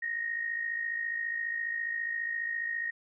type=tone with amplitude modulation; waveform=sine; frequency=1864.7 Hz; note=A#6; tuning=in tune; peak=-28 dBFS; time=0.02-2.91 s; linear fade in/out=10 ms; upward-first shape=sine; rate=54.7 Hz; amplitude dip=60%; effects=none